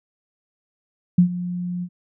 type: tone with ADSR envelope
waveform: sine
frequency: 177.7 Hz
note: F3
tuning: 30 cents sharp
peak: -8 dBFS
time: 1.18-1.89 s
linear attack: 6 ms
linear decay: 94 ms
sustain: -16 dB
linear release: 62 ms
effects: none